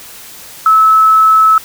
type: tone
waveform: sine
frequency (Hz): 1300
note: E6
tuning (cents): -24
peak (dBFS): -4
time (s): 0.66-1.58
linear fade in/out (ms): 2
effects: white hiss -33 dBFS RMS until 1.64 s